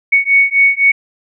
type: beating tone pair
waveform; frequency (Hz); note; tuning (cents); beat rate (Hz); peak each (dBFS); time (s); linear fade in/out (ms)
sine; 2223 / 2226.9; C#7 / C#7; +4 / +7; 3.9; -11; 0.12-0.92; 10
effects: none